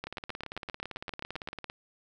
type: two click trains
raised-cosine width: 0.3 ms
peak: -22 / -20 dBFS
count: 30 / 12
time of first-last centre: 0.07-1.699 / 0.04-1.487 s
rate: 17.8 / 7.6 Hz
effects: none